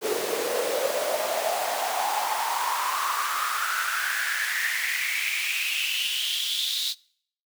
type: noise with high-pass filter sweep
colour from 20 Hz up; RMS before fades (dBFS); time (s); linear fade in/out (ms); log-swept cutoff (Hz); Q
pink; -27; 0.01-6.95; 50; 410 to 3900; 6.7
effects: noise-tail reverb RT60 0.6 s tail -24 dB re dry